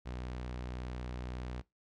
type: tone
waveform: sawtooth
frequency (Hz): 61.8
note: B1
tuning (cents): +2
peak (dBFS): -35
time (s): 0.05-1.62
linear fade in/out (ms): 20
effects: noise-tail reverb RT60 0.2 s tail -22 dB re dry + low-pass 5000 Hz 12 dB/octave